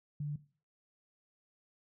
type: tone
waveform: sine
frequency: 146.83 Hz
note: D3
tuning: in tune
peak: -34 dBFS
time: 0.2-0.36 s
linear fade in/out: 5 ms
effects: noise-tail reverb RT60 0.4 s tail -17 dB re dry